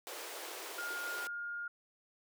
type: high-pass noise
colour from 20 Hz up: pink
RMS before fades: -45 dBFS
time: 0.07-1.27 s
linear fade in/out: 0 ms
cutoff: 340 Hz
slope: 48 dB/octave
type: tone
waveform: sine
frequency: 1417 Hz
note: F6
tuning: 25 cents sharp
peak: -38 dBFS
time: 0.78-1.68 s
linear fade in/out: 5 ms
effects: none